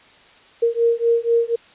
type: beating tone pair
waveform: sine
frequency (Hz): 463.6 / 467.7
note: A#4 / A#4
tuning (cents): -10 / +6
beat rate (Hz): 4.1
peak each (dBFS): -18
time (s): 0.62-1.56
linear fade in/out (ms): 10
effects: white hiss -49 dBFS RMS until 1.74 s + resampled to 8000 Hz

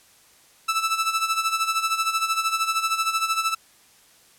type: tone with tremolo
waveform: sawtooth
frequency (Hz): 1318.5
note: E6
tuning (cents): 0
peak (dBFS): -15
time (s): 0.68-3.55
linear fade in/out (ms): 10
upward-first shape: sine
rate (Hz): 13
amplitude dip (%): 70
effects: white hiss -55 dBFS RMS until 4.38 s + low-pass 12000 Hz 12 dB/octave

